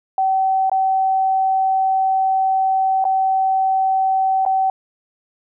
sine tone with dropouts, 765 Hz, G5, 42 cents flat, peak -14 dBFS, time 0.18-4.7 s, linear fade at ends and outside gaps 2 ms, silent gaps 0.697-0.716 / 3.042-3.051 / 4.452-4.462 s, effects none

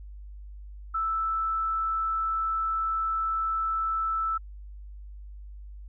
sine tone, 1319 Hz, E6, 1 cent sharp, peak -25 dBFS, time 0.94-4.38 s, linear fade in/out 10 ms, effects added 50 Hz sine -40 dBFS peak until 5.88 s

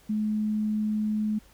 sine tone, 213.5 Hz, G#3, 48 cents sharp, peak -24 dBFS, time 0.09-1.39 s, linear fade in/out 10 ms, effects added 50 Hz sine -58 dBFS peak until 1.53 s + pink hiss -58 dBFS RMS until 1.53 s

